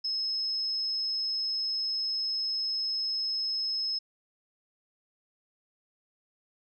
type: tone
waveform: sine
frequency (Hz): 5180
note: E8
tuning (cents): -31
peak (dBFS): -28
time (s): 0.04-3.99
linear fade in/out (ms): 10
effects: none